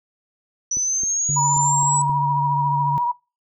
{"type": "exponential sweep", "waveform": "sine", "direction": "up", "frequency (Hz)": [5920, 7902], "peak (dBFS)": -19, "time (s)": [0.71, 2.02], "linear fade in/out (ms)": 5}
{"type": "click train", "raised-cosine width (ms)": 3, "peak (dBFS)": -24, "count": 6, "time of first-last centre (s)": [0.77, 2.096], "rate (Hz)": 3.77}
{"type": "tone", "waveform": "sine", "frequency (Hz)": 143.9, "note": "D3", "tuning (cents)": -35, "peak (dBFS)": -22, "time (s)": [1.29, 2.98], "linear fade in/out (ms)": 0}
{"type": "tone with vibrato", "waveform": "sine", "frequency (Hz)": 960, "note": "B5", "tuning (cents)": -49, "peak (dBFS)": -18, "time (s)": [1.36, 3.12], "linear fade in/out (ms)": 10, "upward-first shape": "triangle", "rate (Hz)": 14, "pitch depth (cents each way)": 44}
{"effects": ["noise-tail reverb RT60 0.3 s tail -24 dB re dry"]}